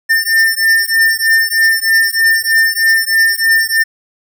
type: beating tone pair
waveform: square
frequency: 1798 / 1801.2 Hz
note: A6 / A6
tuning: +37 / +40 cents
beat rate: 3.2 Hz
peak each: -13 / -13 dBFS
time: 0.09-3.84 s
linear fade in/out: 20 ms
effects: 8-bit